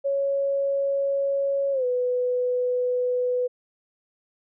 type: tone with pitch glide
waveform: sine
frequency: 554.4 to 496.8 Hz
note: C#5 to B4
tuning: 0 to +10 cents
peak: -21 dBFS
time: 0.04-3.48 s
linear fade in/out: 20 ms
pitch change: -190 cents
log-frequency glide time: 1.72-1.85 s
effects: none